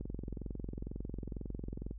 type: click train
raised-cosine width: 3 ms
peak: -28 dBFS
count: 43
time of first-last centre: 0.01-1.91 s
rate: 22.1 Hz
effects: noise-tail reverb RT60 0.1 s tail -26 dB re dry + added 50 Hz sine -43 dBFS peak until 1.98 s